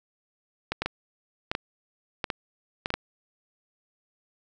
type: clicks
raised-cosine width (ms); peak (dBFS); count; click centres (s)
0.3; -11; 10; 0.72 / 0.82 / 0.86 / 1.515 / 1.551 / 2.242 / 2.302 / 2.859 / 2.904 / 2.94
effects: none